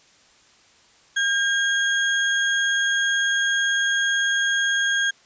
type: tone with sample-and-hold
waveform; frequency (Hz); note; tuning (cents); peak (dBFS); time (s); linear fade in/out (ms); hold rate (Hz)
sine; 1609; G6; +45; -18; 1.16-5.11; 10; 4900
effects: white hiss -55 dBFS RMS until 5.25 s + resampled to 16000 Hz